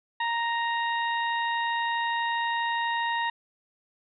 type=harmonic tone; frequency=932.3 Hz; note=A#5; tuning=in tune; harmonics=1 / 2 / 3 / 4; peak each=-27 / -30 / -38 / -38 dBFS; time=0.2-3.3 s; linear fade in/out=5 ms; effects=none

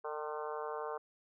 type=harmonic tone with a mistuned harmonic; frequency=151 Hz; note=D3; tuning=48 cents sharp; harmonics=3 / 4 / 5 / 6 / 7 / 8 / 9 / 10; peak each=-41 / -45 / -46 / -47 / -45 / -48 / -51 / -54 dBFS; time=0.04-0.98 s; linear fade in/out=10 ms; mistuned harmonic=5; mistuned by=+39 cents; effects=none

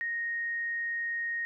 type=tone; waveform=sine; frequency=1864.7 Hz; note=A#6; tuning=in tune; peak=-30 dBFS; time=0.01-1.45 s; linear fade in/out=0 ms; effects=none

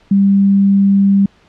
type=tone; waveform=sine; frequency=197.6 Hz; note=G3; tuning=14 cents sharp; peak=-7 dBFS; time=0.11-1.26 s; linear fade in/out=5 ms; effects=pink hiss -50 dBFS RMS until 1.48 s + low-pass 4000 Hz 12 dB/octave

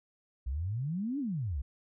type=exponential two-way sweep; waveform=sine; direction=up then down; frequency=59.4 to 298.4 to 59.4 Hz; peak=-31 dBFS; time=0.46-1.62 s; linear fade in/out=10 ms; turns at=1.19 s; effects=none

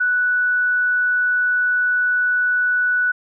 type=tone; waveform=sine; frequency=1480 Hz; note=F#6; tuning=in tune; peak=-15 dBFS; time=0-3.12 s; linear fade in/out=10 ms; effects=none

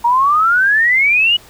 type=exponential sweep; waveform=sine; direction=up; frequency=927 to 2960 Hz; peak=-9 dBFS; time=0.04-1.37 s; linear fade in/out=10 ms; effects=pink hiss -42 dBFS RMS until 1.49 s

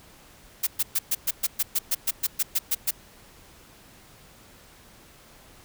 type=noise bursts; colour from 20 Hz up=blue; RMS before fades=-23 dBFS; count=15; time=0.63-2.91 s; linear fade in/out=10 ms; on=40 ms; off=120 ms; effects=pink hiss -52 dBFS RMS until 5.64 s

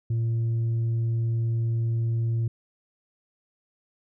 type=tone with tanh clipping; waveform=sine; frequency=114.9 Hz; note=A#2; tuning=25 cents flat; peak=-23 dBFS; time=0.1-2.48 s; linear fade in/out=5 ms; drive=2 dB; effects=none

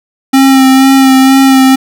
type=tone with vibrato; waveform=square; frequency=266.4 Hz; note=C4; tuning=31 cents sharp; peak=-3 dBFS; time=0.33-1.76 s; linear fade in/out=10 ms; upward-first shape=sine; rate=2.1 Hz; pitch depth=20 cents each way; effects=none

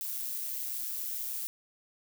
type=noise with amplitude modulation; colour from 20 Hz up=violet; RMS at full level=-34 dBFS; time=0.01-1.47 s; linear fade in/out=0 ms; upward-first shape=sine; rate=127 Hz; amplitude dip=45%; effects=none

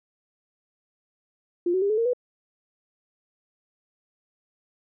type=tone with pitch steps; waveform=sine; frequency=349.2 / 374.3 / 401.1 / 429.9 / 460.8 / 493.8 Hz; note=F4 / F#4 / G4 / A4 / A#4 / B4; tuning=0 / +20 / +40 / -40 / -20 / 0 cents; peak=-20 dBFS; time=1.66-2.134 s; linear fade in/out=5 ms; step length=79 ms; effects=none

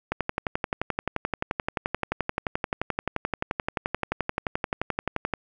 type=click train; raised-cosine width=0.5 ms; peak=-10 dBFS; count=61; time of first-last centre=0.12-5.337 s; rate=11.5 Hz; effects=none

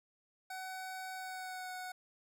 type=tone with pitch glide; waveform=25% pulse; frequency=752 to 737.4 Hz; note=F#5 to F#5; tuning=+28 to -6 cents; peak=-38 dBFS; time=0.5-1.92 s; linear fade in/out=5 ms; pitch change=-34 cents; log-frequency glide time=1.15-1.72 s; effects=none

